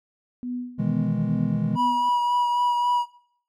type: tone with tremolo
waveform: sine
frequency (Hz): 246.9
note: B3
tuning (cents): 0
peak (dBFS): -26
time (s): 0.43-2.09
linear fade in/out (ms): 0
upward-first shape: sine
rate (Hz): 2.3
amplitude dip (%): 80
type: chord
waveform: triangle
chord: E major seventh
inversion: second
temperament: equal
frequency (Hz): 123.47 / 155.56 / 164.81 / 207.7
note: B2 / D#3 / E3 / G#3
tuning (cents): 0 / 0 / 0 / 0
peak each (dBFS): -28 / -26 / -26 / -23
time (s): 0.78-1.77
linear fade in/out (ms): 20
type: tone with vibrato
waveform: triangle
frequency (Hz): 970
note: B5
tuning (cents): -31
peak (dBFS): -18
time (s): 1.75-3.06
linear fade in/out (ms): 50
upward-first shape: sine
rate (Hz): 3.7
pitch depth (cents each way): 13
effects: noise-tail reverb RT60 0.6 s tail -19 dB re dry